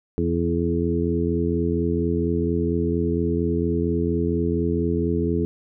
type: harmonic tone with a mistuned harmonic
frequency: 84.3 Hz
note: E2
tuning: 39 cents sharp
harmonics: 1 / 2 / 3 / 4 / 5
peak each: -26 / -26 / -26 / -26 / -26 dBFS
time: 0.18-5.45 s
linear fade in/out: 0 ms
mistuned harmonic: 5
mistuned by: +19 cents
effects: none